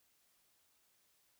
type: silence
effects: white hiss -74 dBFS RMS until 1.39 s